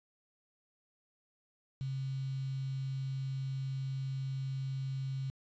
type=tone with quantisation; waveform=sine; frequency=133.8 Hz; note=C3; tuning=39 cents sharp; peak=-34 dBFS; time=1.81-5.3 s; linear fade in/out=0 ms; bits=9; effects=resampled to 16000 Hz